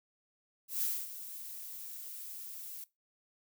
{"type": "noise with ADSR envelope", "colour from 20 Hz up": "violet", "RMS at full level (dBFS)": -32, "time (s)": [0.68, 2.84], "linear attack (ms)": 140, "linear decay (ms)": 250, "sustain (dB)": -13, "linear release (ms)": 3, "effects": ["noise-tail reverb RT60 0.2 s tail -19 dB re dry"]}